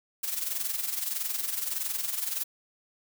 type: noise with amplitude modulation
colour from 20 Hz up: blue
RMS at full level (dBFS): -29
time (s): 0.23-2.44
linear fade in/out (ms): 10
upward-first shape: sine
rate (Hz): 21.6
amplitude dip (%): 65
effects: none